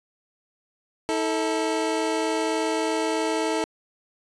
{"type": "tone pair together", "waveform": "25% pulse", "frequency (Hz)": [321.1, 440], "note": ["E4", "A4"], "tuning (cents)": [-45, 0], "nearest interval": "perfect fourth", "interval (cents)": 545, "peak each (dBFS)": -22, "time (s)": [1.09, 3.64], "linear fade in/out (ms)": 0, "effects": ["resampled to 22050 Hz"]}